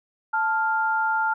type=tone pair together; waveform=sine; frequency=880 / 1396.9 Hz; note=A5 / F6; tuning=0 / 0 cents; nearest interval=minor sixth; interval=800 cents; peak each=-23 dBFS; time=0.33-1.34 s; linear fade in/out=10 ms; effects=none